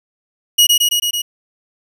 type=tone with echo; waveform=sawtooth; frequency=2900 Hz; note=F#7; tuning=35 cents flat; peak=-4 dBFS; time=0.58-0.67 s; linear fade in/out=10 ms; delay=110 ms; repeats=5; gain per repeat=-2 dB; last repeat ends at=1.22 s; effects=none